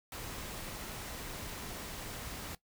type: noise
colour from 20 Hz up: pink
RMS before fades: -43 dBFS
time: 0.12-2.55 s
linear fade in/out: 2 ms
effects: noise-tail reverb RT60 0.1 s tail -17 dB re dry